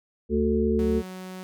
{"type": "harmonic tone", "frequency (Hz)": 74, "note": "D2", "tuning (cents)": 14, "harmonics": [1, 3, 5, 6], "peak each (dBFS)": [-28, -24, -26, -26], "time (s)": [0.29, 1.03], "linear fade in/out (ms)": 50}
{"type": "tone", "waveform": "sawtooth", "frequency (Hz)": 185.5, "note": "F#3", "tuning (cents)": 5, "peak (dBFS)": -32, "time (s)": [0.79, 1.43], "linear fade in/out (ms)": 0}
{"effects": []}